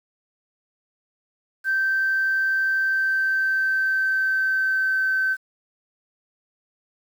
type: tone with pitch glide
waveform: sine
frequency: 1557 to 1539.1 Hz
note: G6 to G6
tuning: -12 to -32 cents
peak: -18 dBFS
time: 1.64-5.37 s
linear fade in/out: 50 ms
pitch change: -20 cents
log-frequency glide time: 2.84-5.14 s
effects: tanh soft clip ceiling -14 dBFS + 8-bit